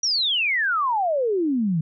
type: exponential sweep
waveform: sine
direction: down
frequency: 5850 to 152.1 Hz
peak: -19 dBFS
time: 0.03-1.81 s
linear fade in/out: 5 ms
effects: none